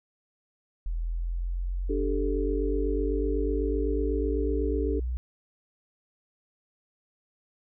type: exponential sweep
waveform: sine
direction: up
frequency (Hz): 41.11 to 61.74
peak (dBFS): -27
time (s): 0.86-5.17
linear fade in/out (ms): 0
type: chord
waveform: sine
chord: D suspended fourth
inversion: none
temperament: equal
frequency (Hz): 293.7 / 392 / 440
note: D4 / G4 / A4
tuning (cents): 0 / 0 / 0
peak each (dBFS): -31 / -31 / -31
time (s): 1.89-5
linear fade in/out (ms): 10
effects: none